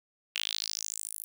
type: tone with high-pass filter sweep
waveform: sawtooth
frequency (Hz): 53.5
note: A1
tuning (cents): -48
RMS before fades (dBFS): -36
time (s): 0.35-1.24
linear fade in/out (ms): 0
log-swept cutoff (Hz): 2800 to 12000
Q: 4.5
effects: none